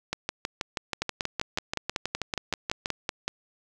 two click trains, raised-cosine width 0.2 ms, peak -10 / -11 dBFS, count 13 / 18, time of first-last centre 1.02-3.28 / 0.13-2.859 s, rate 5.31 / 6.23 Hz, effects none

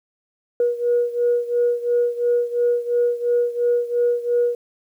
sine beating tone pair, 480 / 482.9 Hz, B4 / B4, -49 / -39 cents, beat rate 2.9 Hz, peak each -18 / -21 dBFS, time 0.6-4.55 s, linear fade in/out 2 ms, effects tanh soft clip ceiling -10 dBFS + 9-bit

